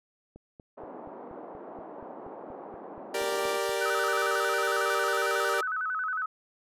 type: click train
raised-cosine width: 2 ms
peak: -34 dBFS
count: 15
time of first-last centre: 0.36-3.693 s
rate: 4.2 Hz
type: band-pass noise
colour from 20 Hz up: white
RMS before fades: -43 dBFS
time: 0.77-3.58 s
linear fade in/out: 10 ms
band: 230 to 860 Hz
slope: 24 dB/octave
type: chord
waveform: sawtooth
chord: G minor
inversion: none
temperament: equal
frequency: 392 / 466.2 / 587.3 Hz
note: G4 / Bb4 / D5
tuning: 0 / 0 / 0 cents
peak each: -28 dBFS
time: 3.14-5.61 s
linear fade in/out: 5 ms
type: tone with vibrato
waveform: sine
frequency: 1386 Hz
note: F6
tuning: 14 cents flat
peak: -28 dBFS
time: 3.81-6.26 s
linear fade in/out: 5 ms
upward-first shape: square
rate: 11 Hz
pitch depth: 140 cents each way
effects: resampled to 32000 Hz